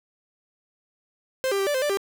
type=tone with pitch steps; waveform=45% pulse; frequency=523 / 395.9 / 390.9 / 584 / 520 / 588 / 395.1 Hz; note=C5 / G4 / G4 / D5 / C5 / D5 / G4; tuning=-1 / +17 / -5 / -10 / -11 / +2 / +14 cents; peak=-22 dBFS; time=1.44-1.972 s; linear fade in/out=0 ms; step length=76 ms; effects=none